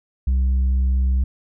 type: tone with tanh clipping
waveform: sine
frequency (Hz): 64.6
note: C2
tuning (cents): -21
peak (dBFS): -16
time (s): 0.27-1.24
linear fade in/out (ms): 5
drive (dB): 3
effects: none